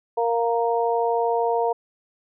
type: harmonic tone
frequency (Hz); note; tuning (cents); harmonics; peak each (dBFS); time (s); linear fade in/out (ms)
233; A#3; -1; 2 / 3 / 4; -22 / -24 / -25; 0.17-1.73; 10
effects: none